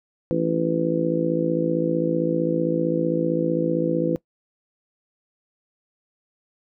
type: harmonic tone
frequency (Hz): 55.5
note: A1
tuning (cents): +16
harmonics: 3 / 4 / 5 / 6 / 7 / 8 / 9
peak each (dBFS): -26 / -32 / -27 / -24 / -34 / -36 / -24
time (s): 0.31-4.16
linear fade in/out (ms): 0
effects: noise-tail reverb RT60 0.1 s tail -20 dB re dry